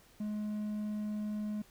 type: tone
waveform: triangle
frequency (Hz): 210.9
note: G#3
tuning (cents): +27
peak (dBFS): -32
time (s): 0.2-1.62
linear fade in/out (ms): 5
effects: pink hiss -62 dBFS RMS until 1.7 s